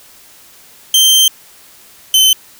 sawtooth tone pair in turn, 3136 / 3068 Hz, G7 / G7, 0 / -38 cents, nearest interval unison, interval 38 cents, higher first, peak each -3 dBFS, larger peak neither, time 0.94-1.28 / 2.14-2.33 s, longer first, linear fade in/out 2 ms, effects white hiss -42 dBFS RMS until 2.59 s

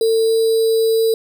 sine tone with sample-and-hold, 449.6 Hz, A4, 37 cents sharp, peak -12 dBFS, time 0.01-1.14 s, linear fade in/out 2 ms, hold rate 4410 Hz, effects none

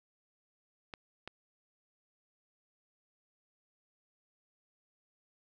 clicks, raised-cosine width 0.3 ms, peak -26 dBFS, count 2, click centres 0.938 / 1.276 s, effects none

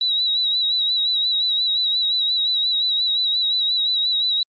sine tone with vibrato, 3891 Hz, B7, 27 cents flat, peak -17 dBFS, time 0.01-4.43 s, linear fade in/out 2 ms, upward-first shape sine, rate 5.7 Hz, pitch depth 49 cents each way, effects Opus 24 kbps

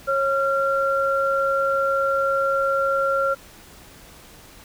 sine tone pair together, 546 / 1375.8 Hz, C#5 / F6, -26 / -26 cents, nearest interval octave + major third, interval 1600 cents, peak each -21 dBFS, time 0.07-3.35 s, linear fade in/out 20 ms, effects pink hiss -46 dBFS RMS until 4.64 s

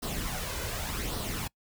pink noise with flanger, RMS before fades -34 dBFS, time 0.02-1.48 s, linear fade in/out 10 ms, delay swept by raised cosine 0.21 to 2.01 ms, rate 0.87 Hz, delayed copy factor +0.55, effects noise-tail reverb RT60 0.1 s tail -25 dB re dry

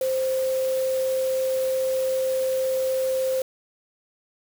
sine tone in noise, 523.3 Hz, C5, in tune, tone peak -21 dBFS, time 0.01-3.42 s, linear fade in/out 2 ms, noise white, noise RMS -38 dBFS, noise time 0.01-3.42 s, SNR +14 dB, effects none

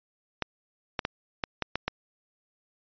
clicks, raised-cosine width 0.3 ms, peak -11 dBFS, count 7, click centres 0.423 / 0.992 / 1.051 / 1.438 / 1.623 / 1.756 / 1.88 s, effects resampled to 11025 Hz

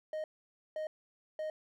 triangle tone bursts, 621 Hz, D#5, 3 cents flat, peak -33 dBFS, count 3, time 0.13-1.5 s, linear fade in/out 2 ms, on 110 ms, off 520 ms, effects none

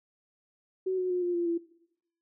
sine tone with pitch steps, 375 / 367.3 / 359.7 / 352.3 / 345.1 / 338 Hz, F#4 / F#4 / F#4 / F4 / F4 / E4, +23 / -13 / -49 / +15 / -21 / +43 cents, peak -26 dBFS, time 0.86-1.58 s, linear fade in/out 10 ms, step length 120 ms, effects noise-tail reverb RT60 0.8 s tail -19 dB re dry

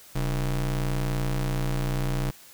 square ring-modulated tone, 81.6 Hz, E2, 17 cents flat, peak -22 dBFS, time 0.15-2.31 s, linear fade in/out 10 ms, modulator 51.3 Hz, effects white hiss -50 dBFS RMS until 2.53 s

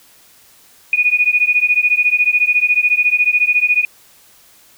sine beating tone pair, 2458 / 2472 Hz, D#7 / D#7, -22 / -12 cents, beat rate 14 Hz, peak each -14 dBFS, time 0.93-3.85 s, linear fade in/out 2 ms, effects white hiss -48 dBFS RMS until 4.77 s

